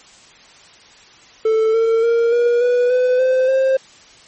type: tone with pitch steps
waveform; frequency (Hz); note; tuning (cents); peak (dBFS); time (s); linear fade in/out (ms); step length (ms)
triangle; 441.5 / 453.1 / 465.1 / 477.3 / 489.9 / 502.8 / 516 / 529.6; A4 / A#4 / A#4 / A#4 / B4 / B4 / C5 / C5; +6 / -49 / -4 / +41 / -14 / +31 / -24 / +21; -10; 1.45-3.77; 5; 290
effects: white hiss -45 dBFS RMS until 4.27 s + MP3 32 kbps